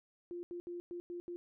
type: tone bursts at uneven times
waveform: sine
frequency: 349.2 Hz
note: F4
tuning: in tune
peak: -40 dBFS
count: 6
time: 0.31-0.43 / 0.51-0.6 / 0.67-0.8 / 0.91-1 / 1.1-1.2 / 1.28-1.36 s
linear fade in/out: 0 ms
effects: none